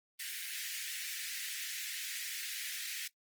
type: high-pass noise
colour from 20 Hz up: pink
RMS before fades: -41 dBFS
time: 0.19-3.08 s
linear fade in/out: 10 ms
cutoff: 1700 Hz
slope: 48 dB/octave
effects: noise-tail reverb RT60 0.1 s tail -17 dB re dry + Opus 24 kbps